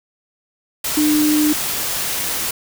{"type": "tone in noise", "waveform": "sine", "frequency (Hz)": 301.9, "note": "D4", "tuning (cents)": 48, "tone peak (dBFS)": -13, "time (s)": [0.97, 1.53], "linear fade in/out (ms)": 5, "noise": "white", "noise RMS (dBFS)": -22, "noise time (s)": [0.84, 2.51], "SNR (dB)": 6, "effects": []}